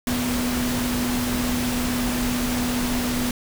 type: tone in noise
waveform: sine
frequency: 246 Hz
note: B3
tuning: 7 cents flat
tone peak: -23 dBFS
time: 0.07-3.31 s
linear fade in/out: 2 ms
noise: pink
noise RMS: -27 dBFS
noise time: 0.07-3.31 s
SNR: +1 dB
effects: none